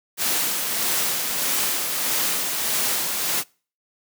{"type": "noise with tremolo", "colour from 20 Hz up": "white", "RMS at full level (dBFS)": -22, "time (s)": [0.17, 3.44], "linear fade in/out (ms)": 50, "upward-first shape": "sine", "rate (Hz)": 1.6, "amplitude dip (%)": 35, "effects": ["noise-tail reverb RT60 0.4 s tail -26 dB re dry", "high-pass 150 Hz 12 dB/octave"]}